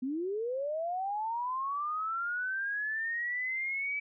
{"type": "linear sweep", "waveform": "sine", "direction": "up", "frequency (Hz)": [246, 2305], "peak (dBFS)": -31, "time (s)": [0.02, 4], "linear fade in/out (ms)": 10, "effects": []}